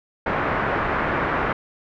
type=low-pass noise; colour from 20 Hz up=white; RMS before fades=-23 dBFS; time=0.26-1.53 s; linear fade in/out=5 ms; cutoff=1700 Hz; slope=24 dB/octave; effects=none